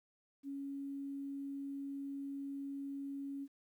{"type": "tone", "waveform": "sine", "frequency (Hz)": 277.8, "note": "C#4", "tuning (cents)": 4, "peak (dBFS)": -40, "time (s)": [0.43, 3.48], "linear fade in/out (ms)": 50, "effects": ["12-bit"]}